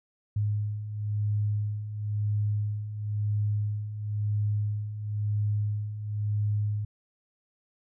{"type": "beating tone pair", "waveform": "sine", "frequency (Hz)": [103.83, 104.81], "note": ["G#2", "G#2"], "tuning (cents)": [0, 16], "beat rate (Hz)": 0.98, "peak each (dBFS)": [-33, -27], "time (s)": [0.36, 6.85], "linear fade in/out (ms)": 5, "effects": []}